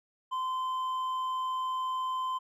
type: tone with hard clipping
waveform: sine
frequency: 1031 Hz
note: C6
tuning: 26 cents flat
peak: -31 dBFS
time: 0.31-2.39 s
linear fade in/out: 20 ms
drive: 4 dB
effects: none